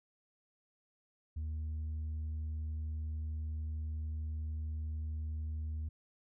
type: tone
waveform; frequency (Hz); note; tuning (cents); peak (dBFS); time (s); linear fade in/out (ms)
sine; 77.78; D#2; 0; -33; 1.36-5.89; 10
effects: tanh soft clip ceiling -35 dBFS